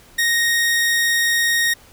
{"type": "tone", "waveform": "sawtooth", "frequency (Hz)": 1864.7, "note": "A#6", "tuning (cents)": 0, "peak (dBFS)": -12, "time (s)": [0.18, 1.74], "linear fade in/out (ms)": 10, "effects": ["pink hiss -48 dBFS RMS until 1.92 s"]}